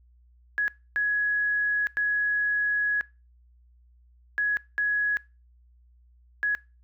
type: tone bursts at uneven times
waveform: sine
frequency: 1676 Hz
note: G#6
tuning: 15 cents sharp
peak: -22 dBFS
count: 6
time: 0.58-0.68 / 0.96-1.87 / 1.97-3.01 / 4.38-4.57 / 4.78-5.17 / 6.43-6.55 s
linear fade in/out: 0 ms
effects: noise-tail reverb RT60 0.3 s tail -23 dB re dry + added 60 Hz sine -55 dBFS peak until 6.83 s